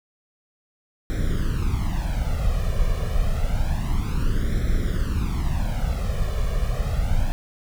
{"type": "noise with flanger", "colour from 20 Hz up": "brown", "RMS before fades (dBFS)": -22, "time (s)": [1.1, 7.32], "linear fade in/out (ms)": 0, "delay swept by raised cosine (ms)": [0.53, 1.73], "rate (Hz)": 0.28, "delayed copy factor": 0.85, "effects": []}